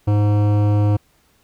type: tone with hard clipping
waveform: sine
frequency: 103.83 Hz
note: G#2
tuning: in tune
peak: -15 dBFS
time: 0.07-0.97 s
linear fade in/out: 10 ms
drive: 15 dB
effects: pink hiss -59 dBFS RMS until 1.43 s